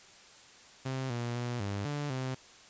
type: tone with pitch steps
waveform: sawtooth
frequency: 131.8 / 119.5 / 121.4 / 100.5 / 145.9 / 130.1 Hz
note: C3 / A#2 / B2 / G2 / D3 / C3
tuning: +13 / +43 / -29 / +44 / -11 / -9 cents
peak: -29 dBFS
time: 0.85-2.35 s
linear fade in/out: 10 ms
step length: 250 ms
effects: white hiss -55 dBFS RMS until 2.69 s + resampled to 16000 Hz